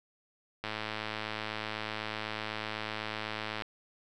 click train, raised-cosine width 0.3 ms, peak -19 dBFS, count 323, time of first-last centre 0.64-3.621 s, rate 108 Hz, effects none

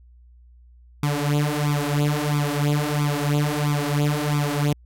sawtooth tone with flanger, 146.83 Hz, D3, in tune, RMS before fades -22 dBFS, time 1.03-4.73 s, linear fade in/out 2 ms, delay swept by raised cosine 0.84 to 6.54 ms, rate 1.5 Hz, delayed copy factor +0.85, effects added 60 Hz sine -47 dBFS peak until 4.85 s + AAC 64 kbps

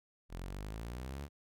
sawtooth exponential sweep, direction up, 41.68 to 73.9 Hz, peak -37 dBFS, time 0.29-1.29 s, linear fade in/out 50 ms, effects none

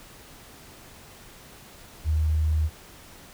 sine tone, 77.78 Hz, D#2, in tune, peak -20 dBFS, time 2.04-2.7 s, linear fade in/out 50 ms, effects pink hiss -48 dBFS RMS until 3.33 s

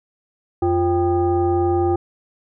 sine tone with frequency modulation, 349.2 Hz, F4, in tune, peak -15 dBFS, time 0.62-1.96 s, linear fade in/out 5 ms, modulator 438 Hz, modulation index 0.9, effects none

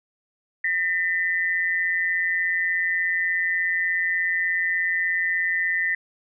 sine tone pair together, 1813.4 / 1990 Hz, A#6 / B6, -48 / +13 cents, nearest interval major second, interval 161 cents, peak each -23 / -24 dBFS, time 0.64-5.95 s, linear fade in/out 5 ms, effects none

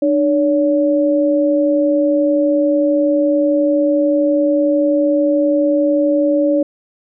sine tone pair together, 300.8 / 567.8 Hz, D4 / C#5, +42 / +41 cents, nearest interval major seventh, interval 1099 cents, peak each -14 dBFS, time 0.02-6.63 s, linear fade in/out 5 ms, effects none

